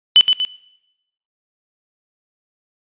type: tone with echo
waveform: sine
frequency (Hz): 3002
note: F#7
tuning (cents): +24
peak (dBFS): -4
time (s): 0.16-0.21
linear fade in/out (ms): 0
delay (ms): 120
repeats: 2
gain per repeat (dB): -6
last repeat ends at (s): 0.45
effects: noise-tail reverb RT60 0.9 s tail -20 dB re dry + resampled to 8000 Hz